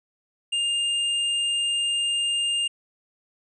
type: tone pair together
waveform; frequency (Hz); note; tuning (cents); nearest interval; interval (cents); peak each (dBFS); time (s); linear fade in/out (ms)
sine; 2810 / 8420; F7 / C9; +10 / +10; octave + perfect fifth; 1900; -22 / -32; 0.52-2.68; 10
effects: none